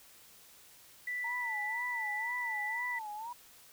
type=tone; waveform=sine; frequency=1975.5 Hz; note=B6; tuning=in tune; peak=-34 dBFS; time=1.07-2.99 s; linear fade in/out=5 ms
type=tone with vibrato; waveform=sine; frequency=907 Hz; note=A#5; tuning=48 cents flat; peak=-39 dBFS; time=1.24-3.33 s; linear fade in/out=5 ms; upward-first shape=sine; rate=2 Hz; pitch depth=150 cents each way
effects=white hiss -58 dBFS RMS until 3.72 s